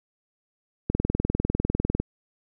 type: click train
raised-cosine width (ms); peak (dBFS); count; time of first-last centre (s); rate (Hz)
3; -10; 23; 0.9-2; 20
effects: none